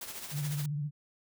white noise with tremolo, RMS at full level -40 dBFS, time 0.01-0.66 s, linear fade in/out 5 ms, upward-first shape sine, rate 14 Hz, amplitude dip 55%
sine tone with vibrato, 146.83 Hz, D3, in tune, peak -31 dBFS, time 0.31-0.91 s, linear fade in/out 50 ms, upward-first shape sine, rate 15 Hz, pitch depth 62 cents each way
effects none

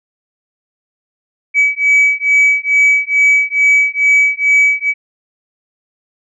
sine beating tone pair, 2281 / 2283.3 Hz, C#7 / D7, +49 / -49 cents, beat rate 2.3 Hz, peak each -10 dBFS, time 1.54-4.94 s, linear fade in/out 50 ms, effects tanh soft clip ceiling -4 dBFS

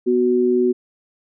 sine tone pair together, 246.6 / 370 Hz, B3 / F#4, -2 / 0 cents, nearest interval perfect fifth, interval 702 cents, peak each -19 / -15 dBFS, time 0.06-0.73 s, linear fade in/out 20 ms, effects none

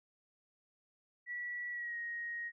sine tone with pitch glide, 1943 to 1879 Hz, B6 to A#6, -29 to +13 cents, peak -38 dBFS, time 1.26-2.52 s, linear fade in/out 50 ms, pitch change -58 cents, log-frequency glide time 1.71-1.97 s, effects none

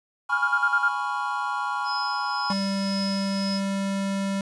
triangle chord, C# dominant seventh, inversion second, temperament equal, 830.6 / 987.8 / 1108.7 / 1396.9 Hz, G#5 / B5 / C#6 / E#6, 0 / 0 / 0 / 0 cents, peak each -29 dBFS, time 0.29-2.53 s, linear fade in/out 10 ms
sine tone bursts, 1405 Hz, F6, 10 cents sharp, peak -19 dBFS, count 6, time 0.32-0.887 s, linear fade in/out 10 ms, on 62 ms, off 39 ms
sine tone with tremolo, 5100 Hz, D#8, 42 cents sharp, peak -29 dBFS, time 1.84-3.61 s, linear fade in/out 50 ms, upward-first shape triangle, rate 1.9 Hz, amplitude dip 55%
square tone, 196 Hz, G3, in tune, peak -25 dBFS, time 2.5-4.41 s, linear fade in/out 2 ms
effects resampled to 24000 Hz + 9-bit

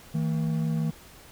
triangle tone pair together, 159.88 / 226.1 Hz, D#3 / A3, +47 / +47 cents, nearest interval tritone, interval 600 cents, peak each -23 / -29 dBFS, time 0.14-0.91 s, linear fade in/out 10 ms, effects pink hiss -50 dBFS RMS until 1.31 s

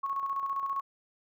sine tone with tremolo, 1100 Hz, C#6, 14 cents flat, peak -28 dBFS, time 0.03-0.81 s, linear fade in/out 10 ms, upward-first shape square, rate 15 Hz, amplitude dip 45%, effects none

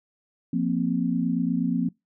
sine chord, F suspended fourth, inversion none, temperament equal, 174.61 / 233.1 / 261.6 Hz, F3 / Bb3 / C4, 0 / 0 / 0 cents, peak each -26 dBFS, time 0.53-1.89 s, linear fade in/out 5 ms, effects noise-tail reverb RT60 0.2 s tail -25 dB re dry

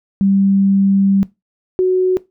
sine tone pair in turn, 196 / 370 Hz, G3 / F#4, 0 / 0 cents, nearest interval major seventh, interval 1100 cents, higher second, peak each -10 dBFS, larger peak neither, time 0.21-1.23 / 1.79-2.17 s, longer first, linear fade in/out 0 ms, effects noise-tail reverb RT60 0.2 s tail -19 dB re dry

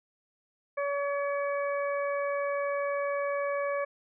harmonic tone, 567 Hz, C#5, 39 cents sharp, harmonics 1 / 2 / 3 / 4, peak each -29 / -35 / -39 / -41 dBFS, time 0.77-3.85 s, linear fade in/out 10 ms, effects none

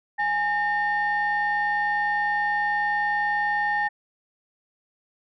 sine tone pair together, 830.6 / 1819.9 Hz, G#5 / A#6, 0 / -42 cents, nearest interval octave + major second, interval 1358 cents, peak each -23 dBFS, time 0.18-3.89 s, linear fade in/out 20 ms, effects tanh soft clip ceiling -16 dBFS

